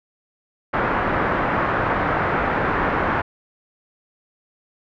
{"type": "low-pass noise", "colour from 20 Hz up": "white", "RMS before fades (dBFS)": -21, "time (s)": [0.73, 3.22], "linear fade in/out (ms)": 10, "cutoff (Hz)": 1600, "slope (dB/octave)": 24, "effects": []}